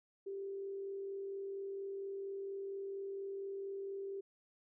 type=tone with frequency modulation; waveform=sine; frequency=392.8 Hz; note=G4; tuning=4 cents sharp; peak=-40 dBFS; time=0.26-4.21 s; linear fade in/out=10 ms; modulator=44.3 Hz; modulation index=0.22; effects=none